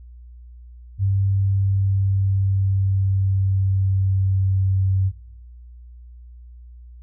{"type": "tone with pitch glide", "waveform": "sine", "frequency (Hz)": [97.9, 95.39], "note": ["G2", "G2"], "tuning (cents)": [-2, -47], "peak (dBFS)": -16, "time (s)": [0.98, 5.12], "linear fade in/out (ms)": 50, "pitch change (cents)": -45, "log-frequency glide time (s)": [1.5, 5.01], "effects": ["noise-tail reverb RT60 0.7 s tail -21 dB re dry", "added 60 Hz sine -39 dBFS peak until 7.02 s"]}